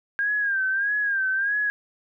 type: tone with vibrato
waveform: sine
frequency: 1608 Hz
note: G6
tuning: 44 cents sharp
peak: -21 dBFS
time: 0.19-1.7 s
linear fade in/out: 0 ms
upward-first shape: sine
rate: 1.6 Hz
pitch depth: 85 cents each way
effects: none